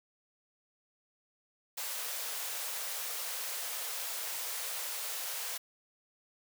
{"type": "high-pass noise", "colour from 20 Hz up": "white", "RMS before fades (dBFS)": -38, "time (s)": [1.77, 5.58], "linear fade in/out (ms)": 10, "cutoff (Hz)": 440, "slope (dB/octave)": 96, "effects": []}